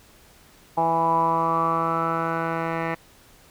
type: tone with low-pass filter sweep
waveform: 10% pulse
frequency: 164.81 Hz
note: E3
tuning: in tune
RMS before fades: -23 dBFS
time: 0.77-2.95 s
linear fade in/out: 10 ms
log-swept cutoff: 870 to 1800 Hz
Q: 8.5
effects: pink hiss -53 dBFS RMS until 3.5 s